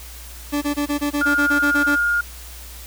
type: tone bursts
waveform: 40% pulse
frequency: 290.2 Hz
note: D4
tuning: 21 cents flat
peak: -18 dBFS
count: 12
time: 0.52-1.962 s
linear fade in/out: 20 ms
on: 100 ms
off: 22 ms
type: tone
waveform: sine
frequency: 1419 Hz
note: F6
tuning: 27 cents sharp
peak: -16 dBFS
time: 1.21-2.21 s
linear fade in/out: 5 ms
effects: added 60 Hz sine -37 dBFS peak until 2.86 s + white hiss -40 dBFS RMS until 2.86 s